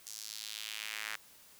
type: tone with high-pass filter sweep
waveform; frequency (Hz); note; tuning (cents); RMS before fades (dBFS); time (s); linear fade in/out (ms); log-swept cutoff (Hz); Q
square; 54; A1; -32; -43; 0.06-1.16; 5; 6300 to 1700; 1.8
effects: white hiss -59 dBFS RMS until 1.59 s